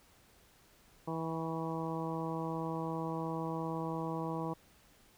harmonic tone with a mistuned harmonic, 162.8 Hz, E3, 21 cents flat, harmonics 1 / 2 / 3 / 4 / 5 / 6 / 7, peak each -39 / -40 / -42 / -46 / -45 / -43 / -47 dBFS, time 1.07-4.54 s, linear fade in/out 10 ms, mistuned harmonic 7, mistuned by -29 cents, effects pink hiss -64 dBFS RMS until 5.17 s

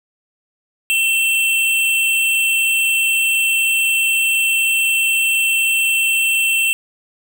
square tone pair together, 2689 / 3145 Hz, E7 / G7, +34 / +5 cents, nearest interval minor third, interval 271 cents, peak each -15 / -23 dBFS, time 0.9-6.73 s, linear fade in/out 0 ms, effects none

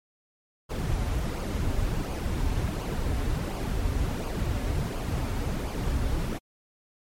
brown noise with flanger, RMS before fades -28 dBFS, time 0.69-6.39 s, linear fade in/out 20 ms, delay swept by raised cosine 0.52 to 6.22 ms, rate 1.4 Hz, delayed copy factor -0.55, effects MP3 64 kbps

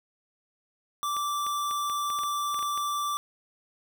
square tone, 1169 Hz, D6, 8 cents flat, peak -28 dBFS, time 1.03-3.17 s, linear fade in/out 0 ms
clicks, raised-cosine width 0.3 ms, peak -26 dBFS, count 11, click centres 1.167 / 1.466 / 1.711 / 1.898 / 2.102 / 2.189 / 2.235 / 2.544 / 2.591 / 2.627 / 2.776 s
effects none

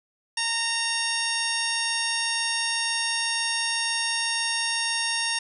harmonic tone, 922 Hz, A#5, 19 cents flat, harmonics 1 / 2 / 3 / 4 / 5 / 6 / 7 / 9 / 10, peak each -34 / -31 / -31 / -33 / -37 / -29 / -38 / -39 / -33 dBFS, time 0.37-5.39 s, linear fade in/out 5 ms, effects none

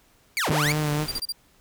sawtooth linear two-way sweep, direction down then up, 2385 to 46.32 to 2385 Hz, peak -19 dBFS, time 0.37-0.72 s, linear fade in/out 0 ms, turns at 0.5 s
sawtooth tone with vibrato, 150.2 Hz, D3, 39 cents sharp, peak -19 dBFS, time 0.47-1.07 s, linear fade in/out 50 ms, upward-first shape sine, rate 3.9 Hz, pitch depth 33 cents each way
pink noise, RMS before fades -37 dBFS, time 0.65-1.2 s, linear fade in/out 5 ms
40% pulse tone bursts, 4745 Hz, D8, 17 cents sharp, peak -25 dBFS, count 4, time 1.08-1.323 s, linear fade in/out 5 ms, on 36 ms, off 33 ms
effects pink hiss -60 dBFS RMS until 1.6 s

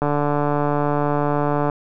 click train, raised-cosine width 1 ms, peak -7 dBFS, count 246, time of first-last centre 0.02-1.698 s, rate 146 Hz, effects none

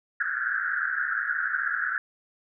white band-pass noise, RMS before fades -28 dBFS, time 0.2-1.98 s, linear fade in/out 2 ms, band 1400 to 1700 Hz, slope 96 dB/octave, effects none

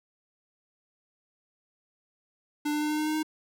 square tone with pitch steps, 296.9 / 299.1 / 301.4 / 303.7 / 306 / 308.3 / 310.6 Hz, D4 / D4 / D4 / D#4 / D#4 / D#4 / D#4, +19 / +32 / +45 / -42 / -29 / -16 / -3 cents, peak -27 dBFS, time 2.65-3.231 s, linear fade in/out 10 ms, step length 83 ms, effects none

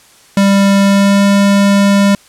square tone with pitch glide, 197.9 to 199.74 Hz, G3 to G3, +17 to +33 cents, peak -7 dBFS, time 0.37-2.15 s, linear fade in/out 2 ms, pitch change +16 cents, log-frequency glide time 0.81-1.25 s, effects white hiss -44 dBFS RMS until 2.28 s + low-pass 10000 Hz 12 dB/octave

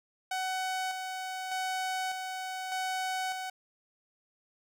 sawtooth tone with tremolo, 750 Hz, F#5, 23 cents sharp, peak -27 dBFS, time 0.31-3.5 s, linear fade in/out 5 ms, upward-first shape square, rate 0.83 Hz, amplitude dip 40%, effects low-pass 11000 Hz 12 dB/octave + 10-bit

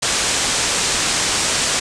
white low-pass noise, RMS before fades -19 dBFS, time 0.02-1.8 s, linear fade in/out 10 ms, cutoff 8800 Hz, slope 48 dB/octave, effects none

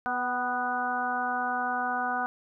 harmonic tone with a mistuned harmonic, 246.9 Hz, B3, in tune, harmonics 1 / 2 / 3 / 4 / 5 / 6, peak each -38 / -42 / -30 / -36 / -34 / -32 dBFS, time 0.06-2.26 s, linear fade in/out 0 ms, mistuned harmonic 3, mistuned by +24 cents, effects none

